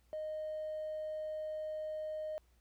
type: tone with hard clipping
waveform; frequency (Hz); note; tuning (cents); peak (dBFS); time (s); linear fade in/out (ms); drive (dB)
sine; 619; D#5; -9; -38; 0.13-2.38; 0; 1
effects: added 60 Hz sine -67 dBFS peak until 2.6 s + pink hiss -75 dBFS RMS until 2.6 s